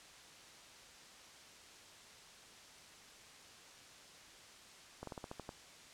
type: slowing click train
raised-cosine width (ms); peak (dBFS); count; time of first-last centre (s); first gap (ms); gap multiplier
1; -30; 8; 5.03-5.491; 43; 1.14
effects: white hiss -57 dBFS RMS until 5.93 s + low-pass 7000 Hz 12 dB/octave